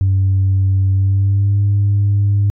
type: tone with pitch glide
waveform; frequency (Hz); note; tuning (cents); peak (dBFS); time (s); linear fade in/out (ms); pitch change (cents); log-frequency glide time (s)
sine; 96.1 to 101.11; G2 to G#2; -34 to -46; -9; 0.01-2.5; 0; +88; 0.93-1.6
effects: tanh soft clip ceiling -8 dBFS